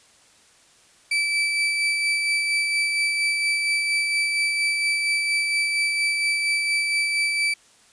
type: tone with tremolo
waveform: 35% pulse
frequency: 2316 Hz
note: D7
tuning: 25 cents flat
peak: -17 dBFS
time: 1.11-7.54 s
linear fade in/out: 5 ms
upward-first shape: sine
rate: 4.3 Hz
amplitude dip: 30%
effects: white hiss -55 dBFS RMS until 7.92 s + resampled to 22050 Hz